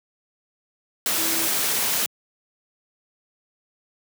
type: tone in noise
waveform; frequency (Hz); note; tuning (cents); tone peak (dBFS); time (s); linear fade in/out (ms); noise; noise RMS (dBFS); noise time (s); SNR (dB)
sine; 327.5; E4; -11; -32; 1.18-1.47; 0; white; -23; 1.06-2.06; -12
effects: high-pass 150 Hz 12 dB/octave